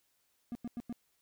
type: tone bursts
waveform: triangle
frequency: 238.4 Hz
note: A#3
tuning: 39 cents sharp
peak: -34 dBFS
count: 4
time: 0.52-0.926 s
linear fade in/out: 0 ms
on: 31 ms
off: 94 ms
effects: white hiss -75 dBFS RMS until 1.21 s